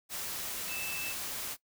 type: tone in noise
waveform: sine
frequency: 2637 Hz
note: E7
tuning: in tune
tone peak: -38 dBFS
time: 0.67-1.15 s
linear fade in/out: 50 ms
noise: white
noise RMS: -38 dBFS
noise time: 0.09-1.57 s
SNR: -3 dB
effects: noise-tail reverb RT60 0.1 s tail -19 dB re dry